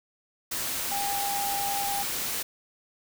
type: tone in noise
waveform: sine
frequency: 802 Hz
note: G5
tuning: 39 cents sharp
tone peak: -29 dBFS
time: 0.91-2.03 s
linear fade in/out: 10 ms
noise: white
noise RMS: -31 dBFS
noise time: 0.51-2.43 s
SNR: -1 dB
effects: none